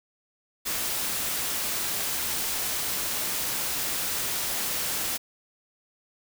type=noise; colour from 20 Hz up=white; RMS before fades=-29 dBFS; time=0.65-5.18 s; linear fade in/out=20 ms; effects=none